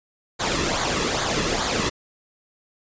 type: noise with flanger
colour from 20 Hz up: pink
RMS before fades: -23 dBFS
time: 0.39-1.9 s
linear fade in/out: 20 ms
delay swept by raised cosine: 0.36 to 1.36 ms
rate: 2.4 Hz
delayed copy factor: -0.6
effects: resampled to 16000 Hz